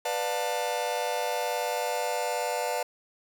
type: chord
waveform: 45% pulse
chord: B half-diminished seventh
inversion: none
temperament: just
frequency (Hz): 493.9 / 592.7 / 711.2 / 889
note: B4 / D5 / F5 / A5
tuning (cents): 0 / +16 / +31 / +18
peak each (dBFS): -33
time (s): 0.05-2.83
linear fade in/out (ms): 5
effects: none